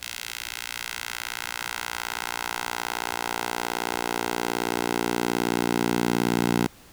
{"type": "tone with high-pass filter sweep", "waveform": "10% pulse", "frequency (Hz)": 58.8, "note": "A#1", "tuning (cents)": 16, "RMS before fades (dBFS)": -28, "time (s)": [0.01, 6.67], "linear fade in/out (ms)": 10, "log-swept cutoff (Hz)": [2600, 190], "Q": 0.94, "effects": ["pink hiss -51 dBFS RMS until 6.92 s"]}